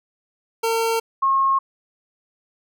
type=tone pair in turn; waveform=25% pulse / sine; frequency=454.7 / 1081.5 Hz; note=A#4 / C#6; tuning=-43 / -43 cents; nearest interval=octave + minor third; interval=1500 cents; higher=second; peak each=-15 dBFS; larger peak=neither; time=0.63-1 / 1.22-1.59 s; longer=neither; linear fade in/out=10 ms; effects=none